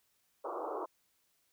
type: band-pass noise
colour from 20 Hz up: pink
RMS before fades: -39 dBFS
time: 0.44-0.86 s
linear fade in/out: 10 ms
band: 320 to 1300 Hz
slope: 96 dB/octave
effects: white hiss -75 dBFS RMS until 1.52 s